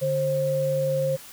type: tone pair together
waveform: sine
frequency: 146.83 / 531.5 Hz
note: D3 / C5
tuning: 0 / +27 cents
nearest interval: octave + minor seventh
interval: 2227 cents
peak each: -28 / -22 dBFS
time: 0.01-1.17 s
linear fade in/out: 20 ms
effects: white hiss -44 dBFS RMS until 1.32 s